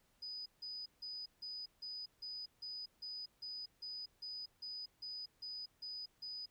triangle tone bursts, 4978 Hz, D#8, in tune, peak -40 dBFS, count 16, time 0.22-6.46 s, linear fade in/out 10 ms, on 240 ms, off 160 ms, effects tanh soft clip ceiling -42 dBFS + pink hiss -75 dBFS RMS until 6.5 s

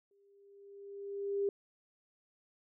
sine tone with exponential growth, 400 Hz, G4, 35 cents sharp, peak -28 dBFS, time 0.11-1.49 s, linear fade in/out 2 ms, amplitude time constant 300 ms, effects none

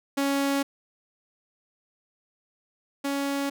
sawtooth tone pair in turn, 278 / 279.3 Hz, C#4 / C#4, +5 / +13 cents, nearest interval unison, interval 8 cents, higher second, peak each -19 / -22 dBFS, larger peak first, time 0.17-0.63 / 3.04-3.5 s, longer neither, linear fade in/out 10 ms, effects none

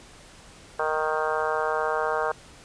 harmonic tone with a mistuned harmonic, 155.56 Hz, D#3, in tune, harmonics 3 / 4 / 5 / 6 / 7 / 8 / 9 / 10, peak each -29 / -30 / -31 / -32 / -32 / -33 / -34 / -34 dBFS, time 0.79-2.32 s, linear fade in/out 5 ms, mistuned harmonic 10, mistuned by +20 cents, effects pink hiss -49 dBFS RMS until 2.64 s + resampled to 22050 Hz

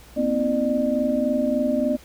sine tone cluster, 238.6 / 262 / 321.2 / 600 Hz, A#3 / C4 / E4 / D5, +41 / +2 / -45 / +37 cents, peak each -25 / -23 / -32 / -23 dBFS, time 0.16-1.97 s, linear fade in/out 20 ms, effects added 60 Hz sine -47 dBFS peak until 2.04 s + pink hiss -49 dBFS RMS until 2.04 s

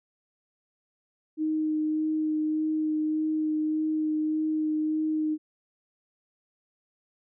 sine tone with vibrato, 310.1 Hz, D#4, 6 cents flat, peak -24 dBFS, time 1.37-5.38 s, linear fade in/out 50 ms, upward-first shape sine, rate 1.7 Hz, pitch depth 11 cents each way, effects none

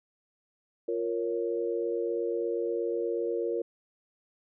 sine chord, Bb minor, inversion second, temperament equal, 349.2 / 466.2 / 554.4 Hz, F4 / Bb4 / Db5, 0 / 0 / 0 cents, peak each -32 / -30 / -36 dBFS, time 0.88-3.62 s, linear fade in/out 5 ms, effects none

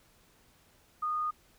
sine tone, 1230 Hz, D#6, 20 cents flat, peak -29 dBFS, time 1.02-1.31 s, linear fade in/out 10 ms, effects pink hiss -64 dBFS RMS until 1.58 s

